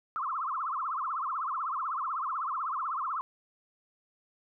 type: tone with vibrato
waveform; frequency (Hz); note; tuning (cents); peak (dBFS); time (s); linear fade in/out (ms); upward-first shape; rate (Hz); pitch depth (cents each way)
sine; 1178; D6; +5; -30; 0.16-3.21; 0; triangle; 16; 280
effects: none